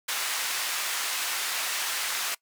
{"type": "band-pass noise", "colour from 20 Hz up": "pink", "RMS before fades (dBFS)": -30, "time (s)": [0.08, 2.35], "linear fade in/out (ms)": 10, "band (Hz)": [1300, 15000], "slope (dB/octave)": 12, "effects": ["noise-tail reverb RT60 0.1 s tail -22 dB re dry"]}